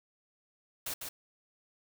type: noise with echo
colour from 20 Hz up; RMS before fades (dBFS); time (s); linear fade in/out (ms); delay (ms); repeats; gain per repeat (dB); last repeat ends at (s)
white; -37; 0.86-0.94; 5; 150; 1; -4; 1.09
effects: none